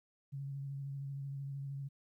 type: tone with vibrato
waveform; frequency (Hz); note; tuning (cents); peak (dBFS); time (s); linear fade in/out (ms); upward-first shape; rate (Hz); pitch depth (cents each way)
sine; 138.59; C#3; 0; -39; 0.32-1.89; 20; sine; 13; 23
effects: 13-bit